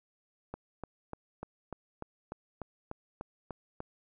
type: click train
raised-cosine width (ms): 1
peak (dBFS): -25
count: 12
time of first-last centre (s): 0.54-3.804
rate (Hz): 3.37
effects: none